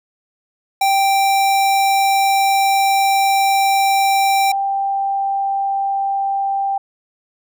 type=tone pair in turn; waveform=square / sine; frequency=784 / 788 Hz; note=G5 / G5; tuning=0 / +9 cents; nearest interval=unison; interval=9 cents; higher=second; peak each=-13 / -16 dBFS; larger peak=first; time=0.81-4.52 / 4.52-6.78 s; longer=first; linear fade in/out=5 ms; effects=none

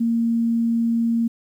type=tone; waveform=sine; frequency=231.1 Hz; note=A#3; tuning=15 cents flat; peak=-17 dBFS; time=0-1.28 s; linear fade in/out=10 ms; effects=9-bit

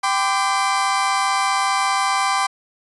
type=chord; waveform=35% pulse; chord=G suspended fourth; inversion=none; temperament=equal with one note detuned; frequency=784 / 1019.7 / 1174.7 Hz; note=G5 / C6 / D6; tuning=0 / -45 / 0 cents; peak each=-20 dBFS; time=0.03-2.47 s; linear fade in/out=10 ms; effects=resampled to 24000 Hz

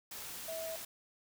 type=tone in noise; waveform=sine; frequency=650 Hz; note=E5; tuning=24 cents flat; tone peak=-39 dBFS; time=0.48-0.76 s; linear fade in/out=5 ms; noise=white; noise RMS=-45 dBFS; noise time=0.11-0.85 s; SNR=+3 dB; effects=none

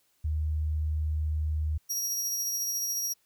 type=tone; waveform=sine; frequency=77 Hz; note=D#2; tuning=17 cents flat; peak=-26 dBFS; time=0.24-1.78 s; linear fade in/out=10 ms
type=tone with tremolo; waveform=sawtooth; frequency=5680 Hz; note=F8; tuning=28 cents sharp; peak=-25 dBFS; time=1.89-3.14 s; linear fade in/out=20 ms; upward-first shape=triangle; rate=14 Hz; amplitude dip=30%
effects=white hiss -70 dBFS RMS until 3.25 s

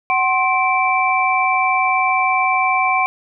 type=tone cluster; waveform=sine; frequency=751 / 1058 / 2331 Hz; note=F#5 / C6 / D7; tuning=+26 / +19 / -14 cents; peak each=-18 dBFS; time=0.1-3.06 s; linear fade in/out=0 ms; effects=none

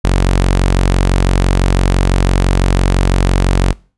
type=tone; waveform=sawtooth; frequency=45.96 Hz; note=F#1; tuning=11 cents flat; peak=-5 dBFS; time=0.04-3.73 s; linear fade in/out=10 ms; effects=noise-tail reverb RT60 0.4 s tail -24 dB re dry + resampled to 24000 Hz

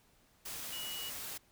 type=tone in noise; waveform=sine; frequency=2917 Hz; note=F#7; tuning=25 cents flat; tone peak=-42 dBFS; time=0.72-1.1 s; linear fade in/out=10 ms; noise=white; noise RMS=-43 dBFS; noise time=0.45-1.38 s; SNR=-2 dB; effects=pink hiss -68 dBFS RMS until 1.51 s

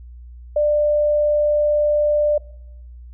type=tone; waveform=sine; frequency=594 Hz; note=D5; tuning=20 cents sharp; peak=-14 dBFS; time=0.56-2.38 s; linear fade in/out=5 ms; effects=noise-tail reverb RT60 0.8 s tail -23 dB re dry + added 60 Hz sine -36 dBFS peak until 3.13 s

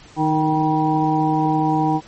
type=harmonic tone with a mistuned harmonic; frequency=155.56 Hz; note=D#3; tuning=in tune; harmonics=1 / 2 / 3 / 5 / 6; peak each=-22 / -19 / -30 / -20 / -24 dBFS; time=0.16-2.01 s; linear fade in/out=50 ms; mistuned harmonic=6; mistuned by=+56 cents; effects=pink hiss -45 dBFS RMS until 2.07 s + MP3 32 kbps

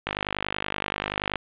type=click train; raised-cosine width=0.3 ms; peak=-9 dBFS; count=66; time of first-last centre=0.07-1.357 s; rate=50.5 Hz; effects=resampled to 8000 Hz + 7-bit

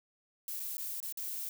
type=noise with dropouts; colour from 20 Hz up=violet; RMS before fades=-39 dBFS; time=0.48-1.49 s; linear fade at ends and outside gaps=1 ms; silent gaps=0.596-0.6 / 0.77-0.78 / 1.002-1.028 / 1.125-1.173 s; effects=none

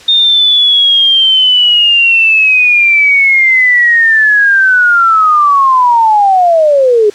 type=linear sweep; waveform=sine; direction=down; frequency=3667 to 404.6 Hz; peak=-4 dBFS; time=0.08-7.1 s; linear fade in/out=5 ms; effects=white hiss -35 dBFS RMS until 7.14 s + low-pass 6000 Hz 12 dB/octave

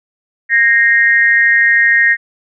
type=tone with amplitude modulation; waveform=sine; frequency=1864.7 Hz; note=A#6; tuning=in tune; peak=-3 dBFS; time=0.49-2.17 s; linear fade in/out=50 ms; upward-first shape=sine; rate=233 Hz; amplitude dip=90%; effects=none

